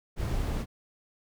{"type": "noise", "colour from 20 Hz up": "brown", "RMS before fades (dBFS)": -30, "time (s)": [0.16, 0.66], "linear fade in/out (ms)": 50, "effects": []}